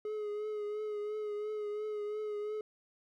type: tone with vibrato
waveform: triangle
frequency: 421.7 Hz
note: G#4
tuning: 26 cents sharp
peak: -33 dBFS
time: 0.05-2.61 s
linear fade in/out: 2 ms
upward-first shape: triangle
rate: 2.9 Hz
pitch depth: 36 cents each way
effects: none